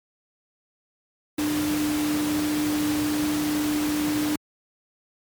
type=tone in noise; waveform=sine; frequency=299.8 Hz; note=D4; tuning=36 cents sharp; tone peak=-22 dBFS; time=1.38-4.36 s; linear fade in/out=5 ms; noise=pink; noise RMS=-30 dBFS; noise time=1.38-4.36 s; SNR=+5 dB; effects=high-pass 100 Hz 12 dB/octave + MP3 96 kbps